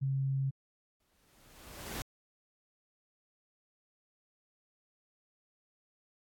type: tone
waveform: sine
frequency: 135.4 Hz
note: C#3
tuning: 40 cents flat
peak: -29 dBFS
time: 0.01-0.51 s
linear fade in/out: 20 ms
type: noise with exponential growth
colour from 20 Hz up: pink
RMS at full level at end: -38 dBFS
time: 1-2.02 s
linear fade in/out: 2 ms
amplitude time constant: 220 ms
effects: AAC 64 kbps